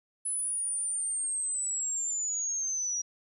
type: linear sweep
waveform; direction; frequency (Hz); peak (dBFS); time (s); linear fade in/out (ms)
sine; down; 10140 to 5730; -29; 0.25-3.02; 10
effects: none